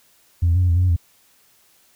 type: tone with pitch steps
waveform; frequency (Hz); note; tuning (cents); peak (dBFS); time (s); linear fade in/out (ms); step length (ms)
sine; 86.2 / 84.4 / 91.2 / 89.7 / 84.5 / 90 / 91.2 / 84.8; F2 / E2 / F#2 / F2 / E2 / F#2 / F#2 / E2; -22 / +41 / -24 / +47 / +43 / -47 / -24 / +50; -12; 0.42-0.964; 10; 68
effects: tanh soft clip ceiling -11 dBFS + white hiss -57 dBFS RMS until 1.95 s